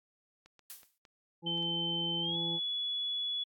clicks, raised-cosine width 0.2 ms, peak -40 dBFS, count 6, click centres 0.46 / 0.593 / 0.832 / 1.052 / 1.578 / 1.627 s
blue noise with exponential decay, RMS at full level -42 dBFS, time 0.7-0.98 s, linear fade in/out 0 ms, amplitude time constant 59 ms
harmonic tone, 168.7 Hz, E3, 40 cents sharp, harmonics 1 / 2 / 3 / 5, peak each -39 / -41 / -48 / -46 dBFS, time 1.42-2.6 s, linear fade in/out 50 ms
sine tone with pitch glide, 3084 to 3402 Hz, G7 to G#7, -29 to +41 cents, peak -32 dBFS, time 1.46-3.44 s, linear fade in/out 10 ms, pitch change +170 cents, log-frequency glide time 2.21-2.37 s
effects AAC 64 kbps

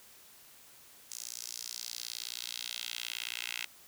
10% pulse tone with high-pass filter sweep, 59 Hz, A#1, 22 cents sharp, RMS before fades -41 dBFS, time 1.1-3.66 s, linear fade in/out 10 ms, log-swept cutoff 6400 to 2500 Hz, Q 2.2, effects white hiss -57 dBFS RMS until 3.87 s

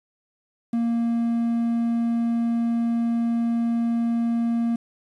triangle tone with quantisation, 232.9 Hz, A#3, 1 cent flat, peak -18 dBFS, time 0.73-4.76 s, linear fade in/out 5 ms, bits 8, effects resampled to 24000 Hz

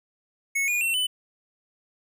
square tone with pitch steps, 2200 / 2441 / 2709 / 3005 Hz, C#7 / D#7 / E7 / F#7, -14 / -34 / +47 / +26 cents, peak -23 dBFS, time 0.55-1.07 s, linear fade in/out 10 ms, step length 130 ms, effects none

